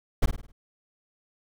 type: noise with echo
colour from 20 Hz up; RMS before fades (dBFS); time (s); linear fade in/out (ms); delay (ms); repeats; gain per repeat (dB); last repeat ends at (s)
brown; -17; 0.22-0.26; 10; 52; 5; -7; 0.52
effects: none